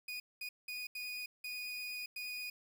30% pulse tone bursts at uneven times, 2473 Hz, D#7, 11 cents flat, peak -38 dBFS, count 6, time 0.08-0.2 / 0.41-0.49 / 0.68-0.87 / 0.95-1.26 / 1.44-2.06 / 2.16-2.5 s, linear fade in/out 5 ms, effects 11-bit

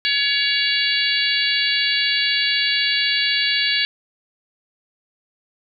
harmonic tone, 564 Hz, C#5, 30 cents sharp, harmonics 3 / 4 / 5 / 6 / 7 / 8, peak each -24 / -24 / -24 / -24 / -24 / -24 dBFS, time 0.05-3.85 s, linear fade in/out 0 ms, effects none

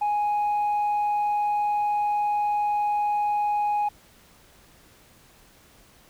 sine tone, 830.6 Hz, G#5, in tune, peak -19 dBFS, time 0.01-3.89 s, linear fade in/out 10 ms, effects tanh soft clip ceiling -20 dBFS + pink hiss -55 dBFS RMS until 6.09 s

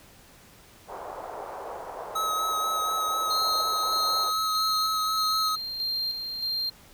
white band-pass noise, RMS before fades -38 dBFS, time 0.87-4.33 s, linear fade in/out 50 ms, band 450 to 960 Hz, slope 24 dB/octave
square tone with vibrato, 1280 Hz, D#6, 49 cents sharp, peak -26 dBFS, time 2.15-5.56 s, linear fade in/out 10 ms, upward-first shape sine, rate 4.1 Hz, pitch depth 15 cents each way
triangle tone with tremolo, 4186 Hz, C8, in tune, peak -25 dBFS, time 3.3-6.7 s, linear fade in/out 10 ms, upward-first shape square, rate 1.6 Hz, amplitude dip 45%
effects pink hiss -53 dBFS RMS until 6.93 s

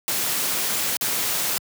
white noise with dropouts, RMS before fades -24 dBFS, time 0.08-1.58 s, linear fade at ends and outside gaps 0 ms, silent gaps 0.969-1.011 s, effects high-pass 100 Hz 12 dB/octave

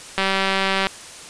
click train, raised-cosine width 0.3 ms, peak -4 dBFS, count 134, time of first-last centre 0.18-0.869 s, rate 193 Hz, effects white hiss -38 dBFS RMS until 1.29 s + resampled to 22050 Hz

